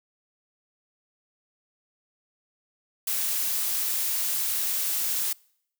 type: noise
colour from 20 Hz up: blue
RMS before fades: -27 dBFS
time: 3.07-5.33 s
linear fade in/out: 5 ms
effects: noise-tail reverb RT60 0.7 s tail -26 dB re dry